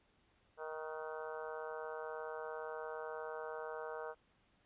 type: harmonic tone with a mistuned harmonic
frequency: 157 Hz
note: D#3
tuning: 16 cents sharp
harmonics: 3 / 4 / 5 / 6 / 7 / 8 / 9 / 10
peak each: -45 / -48 / -52 / -51 / -54 / -53 / -55 / -54 dBFS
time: 0.57-4.15 s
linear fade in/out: 50 ms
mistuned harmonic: 10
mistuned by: -54 cents
effects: pink hiss -73 dBFS RMS until 4.65 s + resampled to 8000 Hz